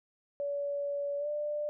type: tone with pitch glide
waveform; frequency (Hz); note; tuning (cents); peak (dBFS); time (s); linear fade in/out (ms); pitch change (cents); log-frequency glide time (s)
sine; 570 to 593.5; C#5 to D5; +48 to +18; -31; 0.4-1.69; 0; +70; 1.18-1.28
effects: none